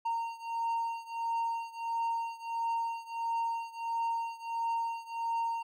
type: beating tone pair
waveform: triangle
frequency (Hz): 921 / 922.5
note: A#5 / A#5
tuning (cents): -21 / -18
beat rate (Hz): 1.5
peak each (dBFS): -32 / -34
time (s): 0.05-5.63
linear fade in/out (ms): 10
effects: none